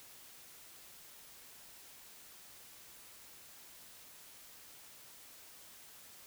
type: silence
effects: white hiss -56 dBFS RMS until 6.26 s